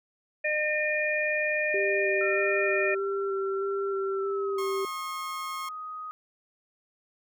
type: harmonic tone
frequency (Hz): 607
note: D#5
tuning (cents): -43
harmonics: 1 / 3 / 4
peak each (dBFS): -29 / -29 / -29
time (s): 0.44-2.95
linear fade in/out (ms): 10
type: tone with vibrato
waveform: sine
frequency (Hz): 392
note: G4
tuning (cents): 0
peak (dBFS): -27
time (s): 1.74-4.85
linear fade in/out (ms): 2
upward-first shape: square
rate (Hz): 1.6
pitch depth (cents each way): 12
type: tone with pitch glide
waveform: sine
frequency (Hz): 1356 to 1250.7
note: E6 to D#6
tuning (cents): +49 to +9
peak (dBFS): -35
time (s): 2.21-6.11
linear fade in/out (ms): 0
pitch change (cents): -140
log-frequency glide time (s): 4.11-4.6
type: tone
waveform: sawtooth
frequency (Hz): 1080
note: C#6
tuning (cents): -45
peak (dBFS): -31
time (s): 4.58-5.69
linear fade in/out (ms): 5
effects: none